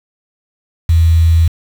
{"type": "tone with quantisation", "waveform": "sine", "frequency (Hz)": 82.41, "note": "E2", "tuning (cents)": 0, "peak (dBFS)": -6, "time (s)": [0.89, 1.48], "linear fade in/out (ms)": 5, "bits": 5, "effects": []}